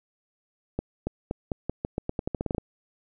accelerating click train, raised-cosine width 2 ms, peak -14 dBFS, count 16, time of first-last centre 0.79-2.582 s, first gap 280 ms, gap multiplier 0.86, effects none

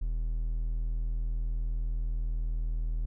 triangle tone, 40.05 Hz, E1, 49 cents flat, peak -26 dBFS, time 0.01-3.06 s, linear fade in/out 10 ms, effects none

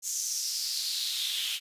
pink noise with high-pass filter sweep, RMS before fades -32 dBFS, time 0.02-1.6 s, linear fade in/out 50 ms, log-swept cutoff 6700 to 3000 Hz, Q 4.7, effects resampled to 32000 Hz

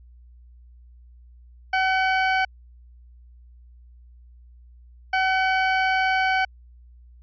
20% pulse tone pair in turn, 757 / 757 Hz, F#5 / F#5, +39 / +39 cents, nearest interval unison, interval 0 cents, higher neither, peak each -14 dBFS, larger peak neither, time 1.73-2.45 / 5.13-6.45 s, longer second, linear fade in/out 5 ms, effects added 60 Hz sine -46 dBFS peak until 7.22 s + resampled to 11025 Hz

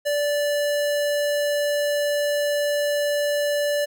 square tone, 583 Hz, D5, 13 cents flat, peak -21 dBFS, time 0.05-3.86 s, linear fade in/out 20 ms, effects none

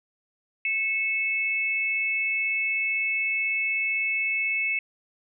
sine tone pair together, 2199 / 2615 Hz, C#7 / E7, -14 / -15 cents, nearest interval minor third, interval 299 cents, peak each -26 dBFS, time 0.65-4.79 s, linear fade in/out 2 ms, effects none

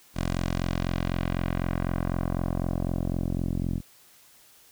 10% pulse tone with low-pass filter sweep, 43.98 Hz, F1, 13 cents sharp, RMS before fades -28 dBFS, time 0.14-3.82 s, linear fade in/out 50 ms, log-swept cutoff 9500 to 260 Hz, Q 0.94, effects white hiss -56 dBFS RMS until 4.71 s

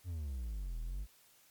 triangle exponential two-way sweep, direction down then up, 92.9 to 38.89 to 54 Hz, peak -35 dBFS, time 0.04-1.07 s, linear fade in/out 50 ms, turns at 0.8 s, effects white hiss -65 dBFS RMS until 1.5 s + MP3 96 kbps

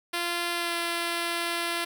5% pulse tone with pitch glide, 345.3 to 341.3 Hz, F4 to F4, -20 to -40 cents, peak -16 dBFS, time 0.13-1.85 s, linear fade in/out 10 ms, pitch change -20 cents, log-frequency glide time 0.52-0.74 s, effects none

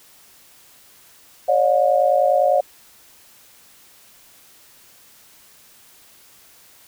sine tone cluster, 552 / 602 / 719 Hz, C#5 / D5 / F#5, -7 / +43 / -50 cents, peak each -18 dBFS, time 1.48-2.61 s, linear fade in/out 10 ms, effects white hiss -50 dBFS RMS until 6.87 s

